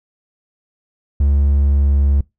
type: tone with pitch glide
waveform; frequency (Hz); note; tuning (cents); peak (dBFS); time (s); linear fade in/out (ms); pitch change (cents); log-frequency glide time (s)
triangle; 70.7 to 70.13; C#2 to C#2; +35 to +21; -9; 1.2-2.21; 5; -14; 1.5-1.95
effects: noise-tail reverb RT60 0.2 s tail -23 dB re dry